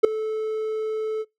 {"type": "tone with ADSR envelope", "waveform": "triangle", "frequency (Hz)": 435.9, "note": "A4", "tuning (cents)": -16, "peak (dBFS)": -3, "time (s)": [0.03, 1.25], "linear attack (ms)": 16, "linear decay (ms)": 4, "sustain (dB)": -19, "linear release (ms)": 42, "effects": ["noise-tail reverb RT60 0.2 s tail -24 dB re dry"]}